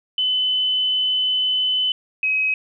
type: tone pair in turn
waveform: sine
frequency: 3022 / 2541 Hz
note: F#7 / D#7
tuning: +36 / +36 cents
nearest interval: minor third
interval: 300 cents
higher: first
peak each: -17 / -17 dBFS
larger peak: neither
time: 0.18-1.92 / 2.23-2.54 s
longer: first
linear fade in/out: 2 ms
effects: none